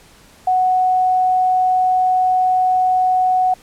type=tone; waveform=sine; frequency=740 Hz; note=F#5; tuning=in tune; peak=-12 dBFS; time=0.47-3.54 s; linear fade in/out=5 ms; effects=pink hiss -47 dBFS RMS until 3.62 s + low-pass 12000 Hz 12 dB/octave